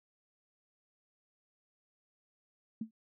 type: tone with exponential decay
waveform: sine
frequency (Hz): 221.7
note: A3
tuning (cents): +13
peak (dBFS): -31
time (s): 2.81-2.91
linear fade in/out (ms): 5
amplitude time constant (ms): 21
effects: none